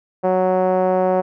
5% pulse tone with low-pass filter, 185 Hz, F#3, in tune, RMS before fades -17 dBFS, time 0.23-1.22 s, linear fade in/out 20 ms, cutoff 620 Hz, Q 2.4, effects none

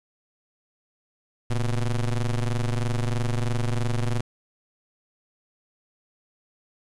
square ring-modulated tone, 61.74 Hz, B1, in tune, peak -20 dBFS, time 1.5-4.21 s, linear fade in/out 5 ms, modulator 50.2 Hz, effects resampled to 24000 Hz + 8-bit

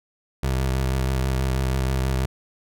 25% pulse tone with vibrato, 65.41 Hz, C2, in tune, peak -17 dBFS, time 0.43-2.26 s, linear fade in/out 5 ms, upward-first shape triangle, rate 6.2 Hz, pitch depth 40 cents each way, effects none

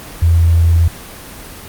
sine tone, 83.6 Hz, E2, 25 cents sharp, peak -7 dBFS, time 0.22-0.88 s, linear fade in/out 5 ms, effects pink hiss -32 dBFS RMS until 1.68 s + Opus 24 kbps

